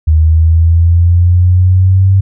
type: exponential sweep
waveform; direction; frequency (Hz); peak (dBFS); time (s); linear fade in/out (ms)
sine; up; 77.78 to 97.1; -4; 0.07-2.21; 10
effects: none